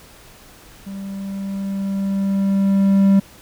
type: tone with level ramp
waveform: triangle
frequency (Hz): 196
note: G3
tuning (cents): 0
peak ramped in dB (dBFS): -26 to -7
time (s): 0.86-3.2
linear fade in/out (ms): 10
effects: pink hiss -45 dBFS RMS until 3.41 s